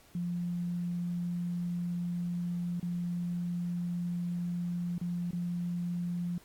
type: tone with dropouts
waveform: sine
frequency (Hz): 174.61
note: F3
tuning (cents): 0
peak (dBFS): -31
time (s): 0.15-6.38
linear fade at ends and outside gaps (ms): 2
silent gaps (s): 2.798-2.828 / 4.981-5.013 / 5.309-5.331
effects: pink hiss -60 dBFS RMS until 6.44 s + AAC 64 kbps

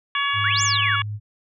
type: harmonic tone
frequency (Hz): 564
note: C#5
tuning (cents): +30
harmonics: 2 / 3 / 4 / 5 / 6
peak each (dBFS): -24 / -26 / -27 / -28 / -29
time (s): 0.15-1.02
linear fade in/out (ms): 2
type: tone with pitch glide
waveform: sine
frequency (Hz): 103.7 to 104.78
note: G#2 to G#2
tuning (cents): -2 to +16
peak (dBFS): -26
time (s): 0.33-1.2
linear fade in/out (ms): 50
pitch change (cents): +18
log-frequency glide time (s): 0.7-1
type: exponential two-way sweep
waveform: sine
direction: up then down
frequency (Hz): 1312 to 7459 to 1312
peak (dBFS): -21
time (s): 0.44-0.96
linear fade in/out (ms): 5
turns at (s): 0.63
effects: none

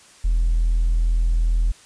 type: tone with hard clipping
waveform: sine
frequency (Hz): 41.2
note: E1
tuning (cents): 0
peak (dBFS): -16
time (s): 0.24-1.72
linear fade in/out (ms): 10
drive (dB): 1
effects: white hiss -49 dBFS RMS until 1.85 s + resampled to 22050 Hz

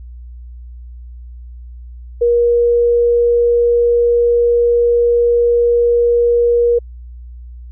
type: tone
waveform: sine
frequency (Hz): 475.5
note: A#4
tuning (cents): +34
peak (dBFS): -9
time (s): 2.21-6.79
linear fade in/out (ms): 10
effects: added 60 Hz sine -30 dBFS peak until 7.71 s

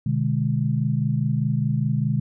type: chord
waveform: sine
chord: G# diminished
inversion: first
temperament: just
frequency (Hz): 124.59 / 149.51 / 207.7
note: B2 / D3 / G#3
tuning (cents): +16 / +31 / 0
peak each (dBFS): -23 / -23 / -26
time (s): 0.06-2.2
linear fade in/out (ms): 5
effects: none

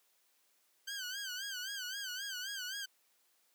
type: tone with vibrato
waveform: 15% pulse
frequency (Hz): 1548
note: G6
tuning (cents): -22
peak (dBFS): -33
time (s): 0.87-2.86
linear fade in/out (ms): 10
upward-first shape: sine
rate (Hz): 3.8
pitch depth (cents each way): 110
effects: white hiss -73 dBFS RMS until 3.54 s + high-pass 300 Hz 12 dB/octave

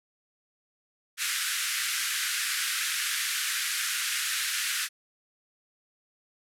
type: band-pass noise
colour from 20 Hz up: pink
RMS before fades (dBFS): -30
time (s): 1.17-4.89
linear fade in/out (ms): 50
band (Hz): 1400 to 13000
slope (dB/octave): 48
effects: none

